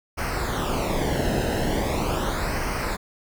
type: noise with flanger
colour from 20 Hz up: brown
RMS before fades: -25 dBFS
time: 0.17-2.97 s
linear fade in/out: 20 ms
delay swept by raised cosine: 0.27 to 0.88 ms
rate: 0.4 Hz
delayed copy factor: -0.75
effects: none